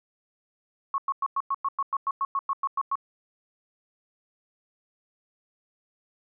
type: tone bursts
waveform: sine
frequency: 1100 Hz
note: C#6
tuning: 14 cents flat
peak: -23 dBFS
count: 15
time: 0.94-2.955 s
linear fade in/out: 2 ms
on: 41 ms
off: 100 ms
effects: none